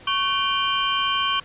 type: tone cluster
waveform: sine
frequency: 1109 / 1530 / 2392 / 2835 / 3110 Hz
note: C#6 / G6 / D7 / F7 / G7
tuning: 0 / -42 / +31 / +25 / -14 cents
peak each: -23 / -30 / -30 / -31 / -24 dBFS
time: 0.07-1.4 s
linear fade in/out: 5 ms
effects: pink hiss -46 dBFS RMS until 1.44 s + resampled to 8000 Hz